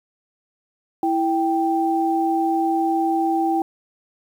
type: tone pair together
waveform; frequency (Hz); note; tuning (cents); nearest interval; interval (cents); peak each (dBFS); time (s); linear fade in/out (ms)
sine; 329.6 / 784; E4 / G5; 0 / 0; octave + minor third; 1500; -20; 1.03-3.62; 2
effects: 8-bit